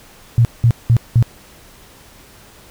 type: tone bursts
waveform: sine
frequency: 117.3 Hz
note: A#2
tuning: 11 cents sharp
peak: -7 dBFS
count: 4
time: 0.38-1.226 s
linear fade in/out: 0 ms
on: 69 ms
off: 190 ms
effects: pink hiss -44 dBFS RMS until 2.7 s